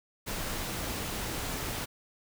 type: noise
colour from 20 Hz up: pink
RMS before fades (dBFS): -35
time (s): 0.26-1.86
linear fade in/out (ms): 20
effects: none